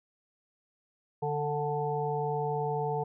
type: harmonic tone with a mistuned harmonic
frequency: 146.83 Hz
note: D3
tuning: in tune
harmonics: 1 / 3 / 5 / 6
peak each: -34 / -32 / -35 / -35 dBFS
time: 1.22-3.04 s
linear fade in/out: 10 ms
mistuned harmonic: 3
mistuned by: +16 cents
effects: none